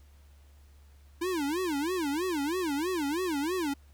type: tone with vibrato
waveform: square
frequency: 323.4 Hz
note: E4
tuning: 33 cents flat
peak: -29 dBFS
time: 1.21-3.74 s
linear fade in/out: 10 ms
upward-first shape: sine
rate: 3.1 Hz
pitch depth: 260 cents each way
effects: added 71 Hz sine -53 dBFS peak until 3.93 s + pink hiss -66 dBFS RMS until 3.93 s